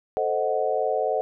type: chord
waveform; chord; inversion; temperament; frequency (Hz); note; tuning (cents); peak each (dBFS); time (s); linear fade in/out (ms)
sine; A diminished seventh; none; equal; 440 / 523.3 / 622.3 / 740; A4 / C5 / Eb5 / Gb5; 0 / 0 / 0 / 0; -27; 0.17-1.21; 0
effects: none

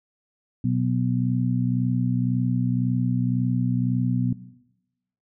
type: harmonic tone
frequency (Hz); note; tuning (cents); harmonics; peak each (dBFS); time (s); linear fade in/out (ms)
61.9; B1; +5; 2 / 3 / 4; -23 / -25 / -25; 0.64-4.33; 5
effects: noise-tail reverb RT60 0.9 s tail -17 dB re dry

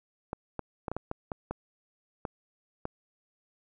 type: clicks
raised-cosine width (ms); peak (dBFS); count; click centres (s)
1; -19; 10; 0.331 / 0.593 / 0.882 / 0.916 / 0.966 / 1.114 / 1.318 / 1.51 / 2.252 / 2.854
effects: none

